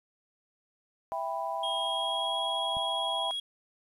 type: chord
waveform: sine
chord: E minor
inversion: none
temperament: just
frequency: 659.3 / 791.1 / 988.9 Hz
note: E5 / G5 / B5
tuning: 0 / +16 / +2 cents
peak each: -35 dBFS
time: 1.12-3.31 s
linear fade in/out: 0 ms
type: tone with pitch glide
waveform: triangle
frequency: 3256 to 3305 Hz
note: G#7 to G#7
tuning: -35 to -9 cents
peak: -30 dBFS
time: 1.63-3.4 s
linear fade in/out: 5 ms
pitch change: +26 cents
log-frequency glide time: 1.77-2.37 s
type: click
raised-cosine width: 5 ms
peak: -32 dBFS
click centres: 2.769 s
effects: resampled to 32000 Hz + 10-bit